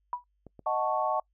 sine tone with exponential decay, 978 Hz, B5, 17 cents flat, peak -25 dBFS, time 0.13-0.24 s, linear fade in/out 1 ms, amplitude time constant 23 ms
clicks, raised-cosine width 2 ms, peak -33 dBFS, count 2, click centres 0.467 / 0.593 s
sine chord, D# half-diminished seventh, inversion none, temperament equal, 622.3 / 740 / 880 / 1108.7 Hz, D#5 / F#5 / A5 / C#6, 0 / 0 / 0 / 0 cents, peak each -31 dBFS, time 0.66-1.2 s, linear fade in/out 5 ms
effects noise-tail reverb RT60 0.1 s tail -26 dB re dry + added 50 Hz sine -70 dBFS peak until 1.33 s

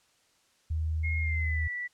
sine tone, 79.1 Hz, D#2, 29 cents sharp, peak -27 dBFS, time 0.7-1.68 s, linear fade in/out 10 ms
sine tone with pitch glide, 2149 to 1959.3 Hz, C7 to B6, +46 to -14 cents, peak -32 dBFS, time 1.03-1.88 s, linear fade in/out 20 ms, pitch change -160 cents, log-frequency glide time 1.2-1.64 s
effects white hiss -67 dBFS RMS until 1.93 s + low-pass 8000 Hz 12 dB/octave

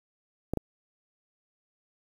clicks, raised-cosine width 2 ms, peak -15 dBFS, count 2, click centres 0.536 / 0.573 s, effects 8-bit

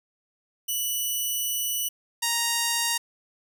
5% pulse tone pair in turn, 2960 / 934.6 Hz, F#7 / A#5, 0 / +4 cents, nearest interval octave + minor sixth, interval 1996 cents, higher first, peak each -17 / -11 dBFS, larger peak second, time 0.68-1.89 / 2.22-2.98 s, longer first, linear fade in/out 10 ms, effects none

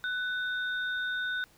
sine tone pair together, 1493 / 3661 Hz, F#6 / A#7, +15 / -32 cents, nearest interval octave + major third, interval 1553 cents, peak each -30 / -39 dBFS, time 0.04-1.44 s, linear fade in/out 0 ms, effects pink hiss -61 dBFS RMS until 1.57 s

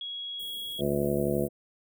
sine tone, 3322 Hz, G#7, in tune, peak -34 dBFS, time 0.01-0.81 s, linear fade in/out 2 ms
white band-stop noise, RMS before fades -46 dBFS, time 0.39-1.48 s, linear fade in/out 10 ms, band 510 to 8700 Hz, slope 48 dB/octave
harmonic tone, 71.5 Hz, D2, 46 cents flat, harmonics 1 / 2 / 3 / 4 / 5 / 6 / 7 / 8 / 9, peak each -41 / -33 / -31 / -38 / -30 / -38 / -31 / -40 / -34 dBFS, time 0.78-1.49 s, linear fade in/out 50 ms
effects none

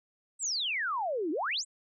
sine exponential two-way sweep, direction down then up, 8372 to 290 to 8372 Hz, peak -29 dBFS, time 0.39-1.65 s, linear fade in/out 50 ms, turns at 1.31 s, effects none

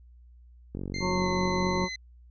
click train, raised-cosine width 3 ms, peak -22 dBFS, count 52, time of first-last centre 0.75-1.84 s, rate 46.8 Hz
25% pulse tone with pitch glide, 2093 to 2038 Hz, C7 to C7, 0 to -46 cents, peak -30 dBFS, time 0.94-1.96 s, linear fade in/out 5 ms, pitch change -46 cents, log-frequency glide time 1.09-1.26 s
harmonic tone, 182.6 Hz, F#3, 23 cents flat, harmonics 1 / 2 / 3 / 5 / 6, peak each -29 / -31 / -35 / -32 / -35 dBFS, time 1-1.89 s, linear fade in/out 50 ms
effects added 60 Hz sine -50 dBFS peak until 2.3 s + resampled to 16000 Hz

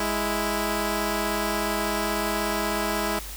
10% pulse tone pair together, 207.6 / 329.6 Hz, G#3 / E4, 0 / 0 cents, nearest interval minor sixth, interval 800 cents, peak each -19 dBFS, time 0-3.19 s, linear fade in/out 2 ms, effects added 50 Hz sine -37 dBFS peak until 3.36 s + white hiss -39 dBFS RMS until 3.36 s

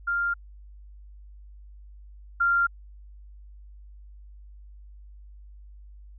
sine tone pair in turn, 1396.9 / 1389.3 Hz, F6 / F6, 0 / -9 cents, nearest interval unison, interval 9 cents, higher first, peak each -23 / -19 dBFS, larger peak second, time 0.07-0.34 / 2.4-2.67 s, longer neither, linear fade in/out 10 ms, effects added 50 Hz sine -44 dBFS peak until 6.18 s

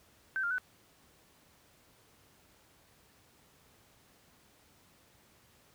sine tone with pitch steps, 1548 / 1399 / 1500 Hz, G6 / F6 / F#6, -22 / +3 / +23 cents, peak -30 dBFS, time 0.36-0.582 s, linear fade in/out 0 ms, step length 74 ms, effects pink hiss -64 dBFS RMS until 5.74 s + high-pass 60 Hz 12 dB/octave

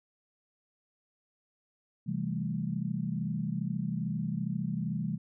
sine chord, A minor seventh, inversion first, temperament equal with one note detuned, 130.81 / 164.81 / 197.59 / 220 Hz, C3 / E3 / G3 / A3, 0 / 0 / +14 / 0 cents, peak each -37 / -34 / -35 / -38 dBFS, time 2.06-5.18 s, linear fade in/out 20 ms, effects none

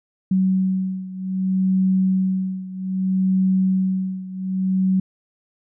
sine beating tone pair, 188.1 / 188.73 Hz, F#3 / F#3, +29 / +35 cents, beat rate 0.63 Hz, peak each -19 / -22 dBFS, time 0.31-5 s, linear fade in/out 5 ms, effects none

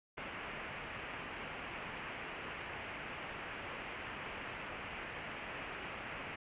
white low-pass noise, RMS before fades -45 dBFS, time 0.17-6.36 s, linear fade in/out 10 ms, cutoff 2800 Hz, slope 48 dB/octave, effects resampled to 8000 Hz

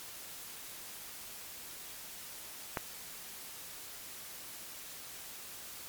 click, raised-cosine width 0.5 ms, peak -17 dBFS, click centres 2.772 s, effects white hiss -47 dBFS RMS until 5.88 s + MP3 96 kbps

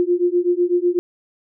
sine beating tone pair, 349.2 / 357.2 Hz, F4 / F4, 0 / +39 cents, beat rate 8 Hz, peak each -18 dBFS, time 0-0.99 s, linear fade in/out 0 ms, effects none

